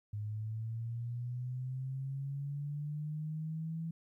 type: linear sweep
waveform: sine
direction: up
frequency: 103.83 to 164.9 Hz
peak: -36 dBFS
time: 0.13-3.91 s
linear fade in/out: 5 ms
effects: 13-bit